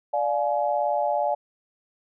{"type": "chord", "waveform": "sine", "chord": "D diminished", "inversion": "none", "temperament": "just", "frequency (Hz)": [587.3, 704.8, 845.8], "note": ["D5", "F5", "Ab5"], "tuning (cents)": [0, 16, 31], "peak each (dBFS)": [-25, -26, -26], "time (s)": [0.13, 1.35], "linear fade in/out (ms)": 10, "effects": []}